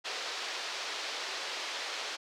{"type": "band-pass noise", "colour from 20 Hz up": "white", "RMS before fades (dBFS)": -38, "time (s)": [0.04, 2.17], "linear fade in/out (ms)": 20, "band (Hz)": [390, 5100], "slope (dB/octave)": 24, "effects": []}